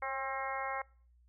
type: harmonic tone with a mistuned harmonic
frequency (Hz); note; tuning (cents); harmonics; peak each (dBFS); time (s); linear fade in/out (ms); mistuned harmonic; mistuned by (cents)
267.4; C4; +38; 2 / 3 / 4 / 5 / 6 / 7 / 8; -42 / -40 / -40 / -43 / -47 / -45 / -43; 0.02-0.82; 5; 2; +22
effects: noise-tail reverb RT60 0.5 s tail -25 dB re dry + added 60 Hz sine -62 dBFS peak until 1.28 s